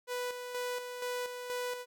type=tone with tremolo; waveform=sawtooth; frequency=493.9 Hz; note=B4; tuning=in tune; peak=-30 dBFS; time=0.07-1.86 s; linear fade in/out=50 ms; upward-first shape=square; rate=2.1 Hz; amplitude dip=50%; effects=none